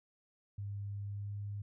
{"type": "tone with pitch glide", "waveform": "sine", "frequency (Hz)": [101, 101.94], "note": ["G#2", "G#2"], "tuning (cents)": [-48, -32], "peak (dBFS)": -38, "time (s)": [0.58, 1.62], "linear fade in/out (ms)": 5, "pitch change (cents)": 16, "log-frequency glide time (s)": [1.03, 1.33], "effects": []}